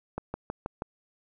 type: click train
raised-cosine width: 1 ms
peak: -18 dBFS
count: 5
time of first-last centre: 0.18-0.821 s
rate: 6.24 Hz
effects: none